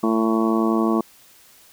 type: harmonic tone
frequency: 111.7 Hz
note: A2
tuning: 27 cents sharp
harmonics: 2 / 3 / 4 / 5 / 6 / 7 / 8 / 9 / 10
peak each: -20 / -21 / -28 / -35 / -29 / -36 / -33 / -33 / -27 dBFS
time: 0.03-1.01 s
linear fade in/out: 5 ms
effects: white hiss -51 dBFS RMS until 1.72 s